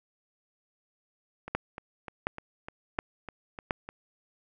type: two click trains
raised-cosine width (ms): 0.5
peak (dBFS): -24 / -12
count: 9 / 4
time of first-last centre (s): 1.48-3.89 / 1.55-3.708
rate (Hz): 3.32 / 1.39
effects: none